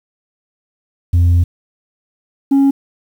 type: tone pair in turn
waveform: sine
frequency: 86.7 / 275.3 Hz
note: F2 / C#4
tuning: -12 / -12 cents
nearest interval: octave + minor sixth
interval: 2000 cents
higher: second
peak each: -5 dBFS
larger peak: neither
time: 1.13-1.44 / 2.51-2.71 s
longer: first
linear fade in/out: 10 ms
effects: tanh soft clip ceiling -7 dBFS + 7-bit